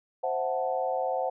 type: chord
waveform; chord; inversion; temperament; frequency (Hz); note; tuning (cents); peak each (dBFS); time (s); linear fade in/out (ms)
sine; F# half-diminished seventh; second; equal; 523.3 / 659.3 / 740 / 880; C5 / E5 / F#5 / A5; 0 / 0 / 0 / 0; -30 / -34 / -30 / -36; 0.23-1.3; 10
effects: none